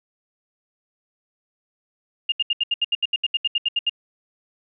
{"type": "tone bursts", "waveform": "sine", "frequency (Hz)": 2823, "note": "F7", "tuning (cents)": 18, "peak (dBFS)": -17, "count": 16, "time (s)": [2.29, 3.896], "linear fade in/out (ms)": 5, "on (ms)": 31, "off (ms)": 74, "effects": []}